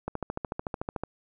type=click train; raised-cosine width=1 ms; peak=-17 dBFS; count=14; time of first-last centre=0.08-1.036 s; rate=13.6 Hz; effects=none